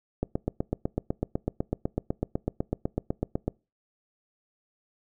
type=click train; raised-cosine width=2 ms; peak=-13 dBFS; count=27; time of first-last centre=0.23-3.48 s; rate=8 Hz; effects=noise-tail reverb RT60 0.3 s tail -25 dB re dry